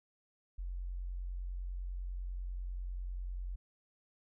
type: tone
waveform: sine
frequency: 45.02 Hz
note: F#1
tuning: 47 cents flat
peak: -37 dBFS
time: 0.58-3.56 s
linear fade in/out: 10 ms
effects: none